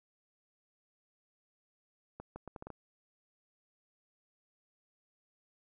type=accelerating click train; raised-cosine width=1 ms; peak=-30 dBFS; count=7; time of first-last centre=2.2-2.703 s; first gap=160 ms; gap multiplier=0.73; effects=none